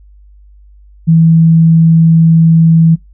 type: tone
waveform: sine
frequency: 163.4 Hz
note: E3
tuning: 15 cents flat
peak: -3 dBFS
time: 1.07-2.96 s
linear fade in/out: 20 ms
effects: noise-tail reverb RT60 0.2 s tail -25 dB re dry + added 50 Hz sine -37 dBFS peak until 3.13 s